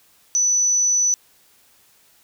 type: tone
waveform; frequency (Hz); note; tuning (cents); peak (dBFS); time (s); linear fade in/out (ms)
sine; 5970; F#8; +15; -15; 0.35-1.14; 0
effects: white hiss -56 dBFS RMS until 2.23 s